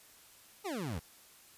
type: exponential sweep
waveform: 25% pulse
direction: down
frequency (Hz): 440 to 71.2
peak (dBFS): -32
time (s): 0.64-1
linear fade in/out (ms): 20
effects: white hiss -59 dBFS RMS until 1.57 s + resampled to 32000 Hz